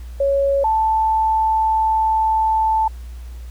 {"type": "tone pair in turn", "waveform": "sine", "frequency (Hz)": [554.4, 880.1], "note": ["C#5", "A5"], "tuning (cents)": [0, 0], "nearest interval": "minor sixth", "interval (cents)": 800, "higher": "second", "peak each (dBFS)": -14, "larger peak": "neither", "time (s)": [[0.2, 0.64], [0.64, 2.88]], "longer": "second", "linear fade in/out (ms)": 5, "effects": ["added 60 Hz sine -30 dBFS peak until 3.5 s", "pink hiss -50 dBFS RMS until 3.5 s"]}